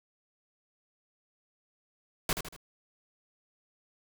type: noise with echo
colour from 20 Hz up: pink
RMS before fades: -28 dBFS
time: 2.29-2.33 s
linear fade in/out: 2 ms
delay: 78 ms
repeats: 3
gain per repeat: -7 dB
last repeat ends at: 2.564 s
effects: none